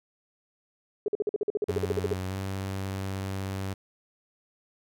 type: tone bursts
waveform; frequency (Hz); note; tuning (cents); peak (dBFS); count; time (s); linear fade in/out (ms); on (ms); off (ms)
sine; 415.3; G#4; 0; -23; 16; 1.06-2.132; 2; 22; 48
type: tone with pitch glide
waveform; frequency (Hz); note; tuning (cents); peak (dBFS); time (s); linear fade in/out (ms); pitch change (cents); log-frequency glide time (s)
sawtooth; 93.2 to 96.49; F#2 to G2; +13 to -27; -27; 1.68-3.74; 10; +60; 2.27-2.35
effects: none